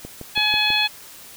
click train, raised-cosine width 2 ms, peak -20 dBFS, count 5, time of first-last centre 0.05-0.704 s, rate 6.12 Hz
harmonic tone, 846 Hz, G#5, 32 cents sharp, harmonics 1 / 2 / 3 / 4 / 5, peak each -27 / -27 / -21 / -21 / -24 dBFS, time 0.35-0.88 s, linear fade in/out 20 ms
effects white hiss -42 dBFS RMS until 1.36 s

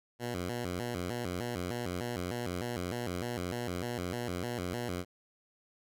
10% pulse tone with vibrato, 103.83 Hz, G#2, in tune, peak -26 dBFS, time 0.19-5.05 s, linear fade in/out 50 ms, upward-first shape square, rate 3.3 Hz, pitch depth 260 cents each way, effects none

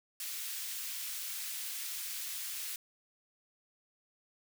white high-pass noise, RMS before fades -40 dBFS, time 0.2-2.76 s, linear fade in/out 2 ms, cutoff 2000 Hz, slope 12 dB/octave, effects none

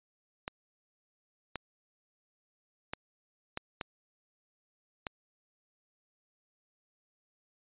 clicks, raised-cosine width 0.3 ms, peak -19 dBFS, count 6, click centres 0.479 / 1.557 / 2.935 / 3.574 / 3.812 / 5.068 s, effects resampled to 8000 Hz

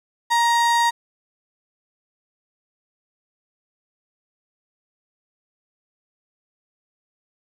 35% pulse tone, 939 Hz, A#5, 12 cents sharp, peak -14 dBFS, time 0.3-0.91 s, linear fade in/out 20 ms, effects low-pass 9000 Hz 12 dB/octave + 8-bit

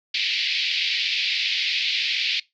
pink band-pass noise, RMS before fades -24 dBFS, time 0.14-2.4 s, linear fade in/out 5 ms, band 2200 to 4700 Hz, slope 48 dB/octave, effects noise-tail reverb RT60 0.2 s tail -22 dB re dry

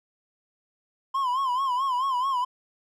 triangle tone with vibrato, 1037 Hz, C6, 16 cents flat, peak -21 dBFS, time 1.14-2.45 s, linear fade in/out 10 ms, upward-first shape sine, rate 4.6 Hz, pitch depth 110 cents each way, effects none

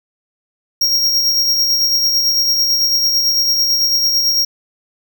square tone with tremolo, 5588 Hz, F8, in tune, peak -11 dBFS, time 0.81-4.45 s, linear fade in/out 5 ms, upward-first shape sine, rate 9 Hz, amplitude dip 35%, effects none

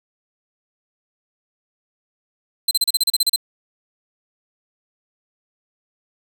sawtooth tone bursts, 4092 Hz, C8, 39 cents flat, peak -11 dBFS, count 11, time 2.68-3.361 s, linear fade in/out 5 ms, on 31 ms, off 34 ms, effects none

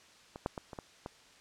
clicks, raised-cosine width 1 ms, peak -29 / -17 / -24 / -29 / -26 / -25 dBFS, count 6, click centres 0.359 / 0.461 / 0.578 / 0.732 / 0.788 / 1.061 s, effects white hiss -59 dBFS RMS until 1.4 s + low-pass 6000 Hz 12 dB/octave

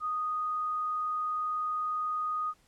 sine tone, 1241 Hz, D#6, 5 cents flat, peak -29 dBFS, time 0-2.54 s, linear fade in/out 50 ms, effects pink hiss -66 dBFS RMS until 2.67 s + low-pass 11000 Hz 12 dB/octave

